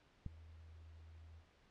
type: tone with ADSR envelope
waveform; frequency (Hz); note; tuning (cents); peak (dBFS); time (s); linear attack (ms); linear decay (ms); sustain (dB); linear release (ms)
sine; 81; E2; -30; -32; 0.26-1.45; 3; 4; -23; 74
effects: pink hiss -70 dBFS RMS until 1.7 s + low-pass 4000 Hz 12 dB/octave